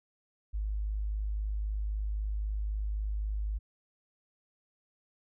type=tone; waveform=sine; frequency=51.91 Hz; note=G#1; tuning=in tune; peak=-30 dBFS; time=0.53-3.59 s; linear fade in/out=20 ms; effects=none